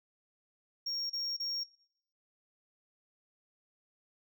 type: tone bursts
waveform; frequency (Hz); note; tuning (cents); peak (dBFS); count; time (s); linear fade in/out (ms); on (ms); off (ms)
sine; 5560; F8; -9; -30; 3; 0.86-1.638; 10; 240; 29
effects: noise-tail reverb RT60 0.6 s tail -20 dB re dry + tanh soft clip ceiling -32 dBFS